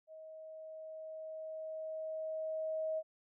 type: tone with level ramp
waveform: sine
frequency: 633 Hz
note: D#5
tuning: 30 cents sharp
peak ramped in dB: -49 to -33 dBFS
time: 0.07-3.03 s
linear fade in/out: 50 ms
effects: none